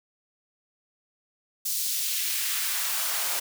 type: noise with high-pass filter sweep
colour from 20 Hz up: white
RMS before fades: -28 dBFS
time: 1.65-3.4 s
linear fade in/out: 10 ms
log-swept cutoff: 5400 to 540 Hz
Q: 1
effects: none